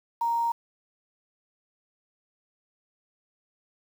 sine tone with quantisation, 932.3 Hz, A#5, in tune, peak -23 dBFS, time 0.21-0.52 s, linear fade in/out 5 ms, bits 8, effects none

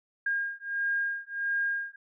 sine beating tone pair, 1617 / 1618.5 Hz, G#6 / G#6, -47 / -45 cents, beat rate 1.5 Hz, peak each -31 dBFS, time 0.26-1.96 s, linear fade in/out 5 ms, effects none

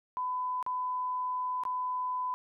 sine tone with dropouts, 1004 Hz, B5, 28 cents sharp, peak -30 dBFS, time 0.17-2.34 s, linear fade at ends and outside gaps 0 ms, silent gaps 0.627-0.664 / 1.636-1.652 s, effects none

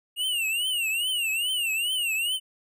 square tone with vibrato, 2816 Hz, F7, 14 cents sharp, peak -25 dBFS, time 0.16-2.4 s, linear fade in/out 50 ms, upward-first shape triangle, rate 2.4 Hz, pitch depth 180 cents each way, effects none

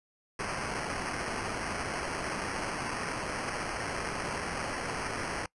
violet noise with sample-and-hold, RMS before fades -35 dBFS, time 0.39-5.46 s, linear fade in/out 2 ms, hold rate 3675 Hz, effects noise-tail reverb RT60 0.1 s tail -23 dB re dry + resampled to 24000 Hz

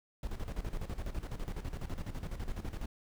brown noise with tremolo, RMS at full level -36 dBFS, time 0.23-2.86 s, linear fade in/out 2 ms, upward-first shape square, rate 12 Hz, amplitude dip 70%, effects none

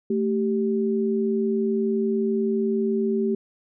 sine tone pair together, 221.1 / 389.3 Hz, A3 / G4, +9 / -12 cents, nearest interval minor seventh, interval 979 cents, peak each -23 dBFS, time 0.1-3.35 s, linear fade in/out 5 ms, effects none

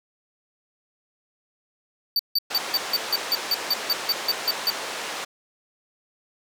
square tone bursts, 4592 Hz, D8, 40 cents flat, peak -19 dBFS, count 14, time 2.16-4.702 s, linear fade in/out 2 ms, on 33 ms, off 160 ms
pink band-pass noise, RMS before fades -32 dBFS, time 2.5-5.25 s, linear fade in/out 10 ms, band 520 to 6800 Hz, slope 12 dB/octave
effects none

